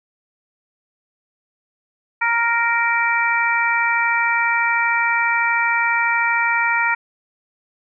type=harmonic tone; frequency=466.2 Hz; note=A#4; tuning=in tune; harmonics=2 / 3 / 4 / 5; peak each=-21 / -21 / -21 / -21 dBFS; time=2.21-6.95 s; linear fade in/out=10 ms; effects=none